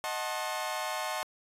sawtooth chord, D# diminished seventh, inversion none, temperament equal with one note detuned, 622.3 / 740 / 880 / 1071 Hz, D#5 / F#5 / A5 / C6, 0 / 0 / 0 / +40 cents, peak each -34 dBFS, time 0.04-1.23 s, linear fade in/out 0 ms, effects resampled to 32000 Hz

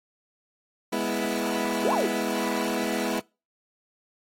20% pulse chord, E major, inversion first, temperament equal, 207.7 / 246.9 / 329.6 Hz, G#3 / B3 / E4, 0 / 0 / 0 cents, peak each -25 dBFS, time 0.92-3.2 s, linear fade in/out 10 ms
sine exponential two-way sweep, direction up then down, 328 to 1108.7 to 328 Hz, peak -23 dBFS, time 1.84-2.07 s, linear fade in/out 10 ms, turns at 1.93 s
effects noise-tail reverb RT60 0.3 s tail -24 dB re dry + AAC 48 kbps

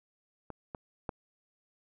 clicks, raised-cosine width 1 ms, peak -27 / -25 / -20 dBFS, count 3, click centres 0.503 / 0.748 / 1.092 s, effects none

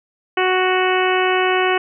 harmonic tone, 370.3 Hz, F#4, 1 cent sharp, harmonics 1 / 2 / 3 / 4 / 5 / 6 / 7 / 8, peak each -18 / -21 / -23 / -24 / -25 / -26 / -26 / -27 dBFS, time 0.37-1.78 s, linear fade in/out 5 ms, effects none

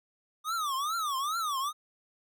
square tone with vibrato, 1200 Hz, D6, 37 cents sharp, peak -30 dBFS, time 0.44-1.73 s, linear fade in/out 50 ms, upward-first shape triangle, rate 2.4 Hz, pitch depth 260 cents each way, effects none

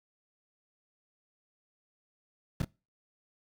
brown noise with echo, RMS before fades -29 dBFS, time 2.6-2.62 s, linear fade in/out 2 ms, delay 26 ms, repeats 1, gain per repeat -4 dB, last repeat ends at 2.646 s, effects noise-tail reverb RT60 0.3 s tail -24 dB re dry

